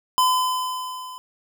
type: tone with level ramp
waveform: square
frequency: 1016 Hz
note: B5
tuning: 49 cents sharp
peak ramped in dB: -15 to -36 dBFS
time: 0.18-1.18 s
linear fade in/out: 0 ms
effects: none